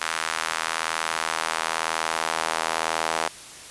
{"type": "tone with high-pass filter sweep", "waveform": "sawtooth", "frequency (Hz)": 81, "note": "E2", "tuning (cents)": -30, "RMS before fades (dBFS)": -27, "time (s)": [0.01, 3.28], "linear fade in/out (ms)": 5, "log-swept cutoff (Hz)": [1300, 770], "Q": 1.3, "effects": ["white hiss -42 dBFS RMS until 3.7 s", "resampled to 24000 Hz"]}